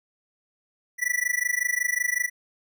square tone with amplitude modulation, 1962 Hz, B6, 12 cents flat, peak -20 dBFS, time 0.98-2.3 s, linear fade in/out 50 ms, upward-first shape sine, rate 25.4 Hz, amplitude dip 95%, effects none

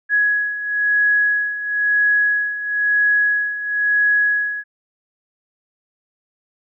sine beating tone pair, 1673 / 1674 Hz, G#6 / G#6, +12 / +13 cents, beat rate 1 Hz, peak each -21 / -16 dBFS, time 0.09-4.64 s, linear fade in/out 50 ms, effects none

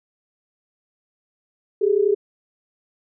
sine tone pair together, 392 / 423.1 Hz, G4 / G#4, 0 / +32 cents, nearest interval minor second, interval 132 cents, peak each -18 dBFS, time 1.81-2.15 s, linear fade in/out 10 ms, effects none

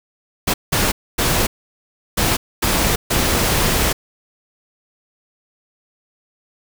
pink noise bursts at uneven times, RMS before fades -17 dBFS, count 6, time 0.47-0.54 / 0.72-0.92 / 1.18-1.47 / 2.17-2.37 / 2.62-2.96 / 3.1-3.93 s, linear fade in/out 10 ms, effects none

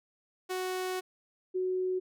sawtooth / sine tone pair in turn, 370 / 370 Hz, F#4 / F#4, 0 / 0 cents, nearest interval unison, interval 0 cents, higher neither, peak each -28 dBFS, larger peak neither, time 0.49-1.01 / 1.54-2 s, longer first, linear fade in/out 20 ms, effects none

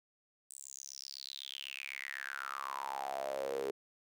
sawtooth tone with high-pass filter sweep, 68 Hz, C#2, 33 cents flat, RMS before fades -42 dBFS, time 0.5-3.71 s, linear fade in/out 5 ms, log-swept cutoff 8600 to 410 Hz, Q 8.5, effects none

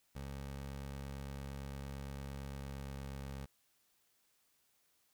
20% pulse tone with pitch glide, 68.8 to 68.21 Hz, C#2 to C#2, -12 to -27 cents, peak -38 dBFS, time 0.15-3.46 s, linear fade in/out 10 ms, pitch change -15 cents, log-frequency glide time 2.47-3.03 s, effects white hiss -75 dBFS RMS until 5.13 s

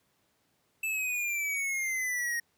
square exponential sweep, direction down, 2644 to 1864.7 Hz, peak -30 dBFS, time 0.83-2.4 s, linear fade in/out 5 ms, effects pink hiss -72 dBFS RMS until 2.57 s + high-pass 100 Hz 12 dB/octave

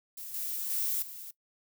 violet noise with level steps, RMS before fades -42 / -35 / -31 / -44 dBFS, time 0.17-1.31 s, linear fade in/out 5 ms, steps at 0.34 / 0.7 / 1.02 s, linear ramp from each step 5 ms, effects noise-tail reverb RT60 0.1 s tail -20 dB re dry

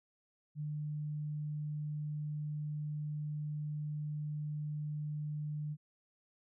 sine tone, 150 Hz, D3, 37 cents sharp, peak -36 dBFS, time 0.55-5.77 s, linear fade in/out 50 ms, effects none

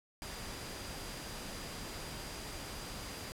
sine tone in noise, 4815 Hz, D8, 42 cents sharp, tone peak -53 dBFS, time 0.22-3.32 s, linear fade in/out 0 ms, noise pink, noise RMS -44 dBFS, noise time 0.22-3.32 s, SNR -12 dB, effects low-pass 12000 Hz 12 dB/octave

